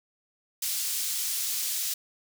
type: high-pass noise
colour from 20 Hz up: pink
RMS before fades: -30 dBFS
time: 0.62-1.94 s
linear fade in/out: 5 ms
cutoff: 5000 Hz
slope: 12 dB/octave
effects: none